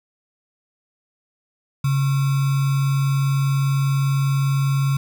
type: tone with sample-and-hold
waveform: sine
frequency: 137.5 Hz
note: C#3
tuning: 14 cents flat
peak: -16 dBFS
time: 1.84-4.97 s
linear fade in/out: 5 ms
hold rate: 1225 Hz
effects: none

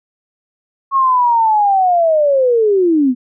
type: linear sweep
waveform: sine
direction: down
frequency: 1099 to 239.3 Hz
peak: -9 dBFS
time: 0.91-3.15 s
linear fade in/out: 50 ms
effects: none

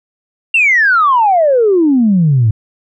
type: exponential sweep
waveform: sine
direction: down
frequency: 2794 to 103.5 Hz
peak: -6 dBFS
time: 0.54-2.51 s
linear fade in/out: 5 ms
effects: tanh soft clip ceiling -2 dBFS

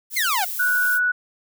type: noise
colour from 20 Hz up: violet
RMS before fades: -29 dBFS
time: 0.1-1 s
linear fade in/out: 50 ms
type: exponential sweep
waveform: sawtooth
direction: down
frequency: 2217 to 697 Hz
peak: -16 dBFS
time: 0.16-0.45 s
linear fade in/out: 10 ms
type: tone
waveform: sine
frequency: 1474 Hz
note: F#6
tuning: 7 cents flat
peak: -17 dBFS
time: 0.59-1.12 s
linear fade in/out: 10 ms
effects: none

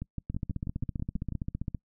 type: two click trains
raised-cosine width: 5 ms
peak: -22 / -20 dBFS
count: 9 / 23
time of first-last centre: 0.02-1.323 / 0.3-1.747 s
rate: 6.14 / 15.2 Hz
effects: noise-tail reverb RT60 0.1 s tail -25 dB re dry

